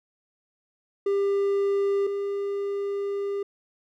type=tone pair in turn; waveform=triangle; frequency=398.4 / 400.6 Hz; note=G4 / G4; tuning=+28 / +38 cents; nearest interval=unison; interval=10 cents; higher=second; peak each=-19 / -24 dBFS; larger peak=first; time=1.06-2.07 / 2.07-3.43 s; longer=second; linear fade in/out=5 ms; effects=none